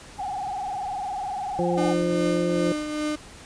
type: tone with vibrato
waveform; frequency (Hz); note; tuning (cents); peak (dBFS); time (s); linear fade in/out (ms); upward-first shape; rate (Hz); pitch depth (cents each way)
sine; 784; G5; 0; -27; 0.18-1.94; 20; sine; 20; 120
type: harmonic tone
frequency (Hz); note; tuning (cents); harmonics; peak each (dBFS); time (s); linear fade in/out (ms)
174.61; F3; 0; 1 / 2 / 3; -26 / -26 / -26; 1.59-2.72; 0
type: tone with tremolo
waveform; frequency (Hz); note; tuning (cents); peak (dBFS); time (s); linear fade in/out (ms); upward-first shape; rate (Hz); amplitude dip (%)
35% pulse; 302.2; D4; +50; -22; 1.77-3.16; 10; triangle; 2.5; 50
effects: pink hiss -45 dBFS RMS until 3.45 s + resampled to 22050 Hz